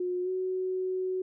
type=tone with pitch glide; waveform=sine; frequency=360.4 to 372 Hz; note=F#4 to F#4; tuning=-45 to +9 cents; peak=-28 dBFS; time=0-1.22 s; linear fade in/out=5 ms; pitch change=+54 cents; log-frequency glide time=0.23-0.29 s; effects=none